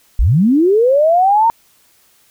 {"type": "linear sweep", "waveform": "sine", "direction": "up", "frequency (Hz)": [37.17, 932.3], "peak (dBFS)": -8, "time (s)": [0.19, 1.5], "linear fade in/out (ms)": 0, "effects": ["white hiss -53 dBFS RMS until 2.3 s"]}